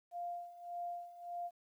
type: tone with tremolo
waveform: sine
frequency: 698.5 Hz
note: F5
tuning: in tune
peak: -38 dBFS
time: 0.11-1.51 s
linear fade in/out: 50 ms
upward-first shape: sine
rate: 1.7 Hz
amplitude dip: 80%
effects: 12-bit